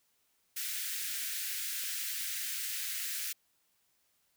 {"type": "high-pass noise", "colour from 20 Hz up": "white", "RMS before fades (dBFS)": -37, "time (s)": [0.56, 3.33], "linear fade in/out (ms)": 10, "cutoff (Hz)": 1500, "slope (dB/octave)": 48, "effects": ["white hiss -74 dBFS RMS until 4.36 s"]}